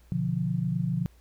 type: chord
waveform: sine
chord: B diminished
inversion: none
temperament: equal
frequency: 123.47 / 146.83 / 174.61 Hz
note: B2 / D3 / F3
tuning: 0 / 0 / 0 cents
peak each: -31 / -30 / -28 dBFS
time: 0.12-1.06 s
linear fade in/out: 0 ms
effects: added 59 Hz sine -54 dBFS peak until 1.2 s + pink hiss -64 dBFS RMS until 1.2 s